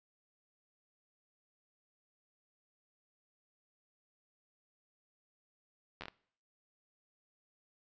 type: slowing click train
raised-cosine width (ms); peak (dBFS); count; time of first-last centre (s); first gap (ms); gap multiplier
0.3; -27; 5; 6.01-6.083; 11; 1.35
effects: noise-tail reverb RT60 0.6 s tail -22 dB re dry + resampled to 16000 Hz